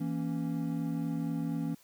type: chord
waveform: triangle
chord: A# diminished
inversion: second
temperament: equal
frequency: 164.81 / 233.1 / 277.2 Hz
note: E3 / A#3 / C#4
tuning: 0 / 0 / 0 cents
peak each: -32 / -35 / -33 dBFS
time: 0-1.75 s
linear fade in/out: 10 ms
effects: white hiss -62 dBFS RMS until 1.83 s